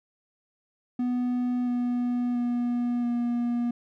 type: tone with pitch steps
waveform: triangle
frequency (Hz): 246.9 / 244.3 / 241.8 / 239.3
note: B3 / B3 / B3 / A#3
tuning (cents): 0 / -19 / -36 / +46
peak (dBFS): -22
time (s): 0.99-3.71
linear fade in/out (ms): 5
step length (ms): 680
effects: none